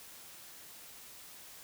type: silence
effects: white hiss -52 dBFS RMS until 1.63 s